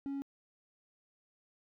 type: tone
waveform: triangle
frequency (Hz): 277.2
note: C#4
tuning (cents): 0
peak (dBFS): -33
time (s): 0.06-0.22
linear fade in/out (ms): 0
effects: tanh soft clip ceiling -29 dBFS